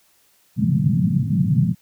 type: band-pass noise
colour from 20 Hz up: white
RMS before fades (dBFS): -18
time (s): 0.56-1.75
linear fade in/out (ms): 50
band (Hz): 110 to 200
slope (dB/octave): 48
effects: white hiss -59 dBFS RMS until 1.81 s